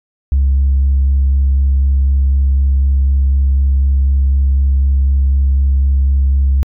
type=tone with vibrato; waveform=sine; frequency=68 Hz; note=C#2; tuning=33 cents flat; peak=-7 dBFS; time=0.32-6.63 s; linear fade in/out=0 ms; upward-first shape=square; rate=4 Hz; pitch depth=9 cents each way; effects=tanh soft clip ceiling -6 dBFS